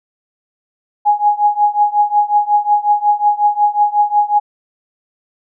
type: tone with tremolo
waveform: sine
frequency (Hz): 830.6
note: G#5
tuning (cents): 0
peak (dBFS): -6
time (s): 1.05-4.4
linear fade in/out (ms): 20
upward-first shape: triangle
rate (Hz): 5.5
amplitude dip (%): 95
effects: none